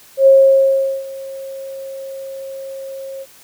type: tone with ADSR envelope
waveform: sine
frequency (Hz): 540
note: C#5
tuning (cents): -45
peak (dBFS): -4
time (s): 0.17-3.26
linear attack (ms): 95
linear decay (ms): 770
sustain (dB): -22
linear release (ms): 43
effects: white hiss -45 dBFS RMS until 3.43 s